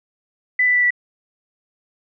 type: tone with pitch steps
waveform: sine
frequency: 1996 / 1983.4 / 1970.8 / 1958.3 Hz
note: B6 / B6 / B6 / B6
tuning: +18 / +7 / -4 / -15 cents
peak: -13 dBFS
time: 0.59-0.906 s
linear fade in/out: 5 ms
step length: 79 ms
effects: none